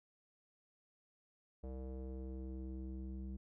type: tone with low-pass filter sweep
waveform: square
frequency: 65 Hz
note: C2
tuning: 11 cents flat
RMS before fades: -45 dBFS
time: 1.63-3.37 s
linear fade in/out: 10 ms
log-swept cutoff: 550 to 250 Hz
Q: 2.5
effects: none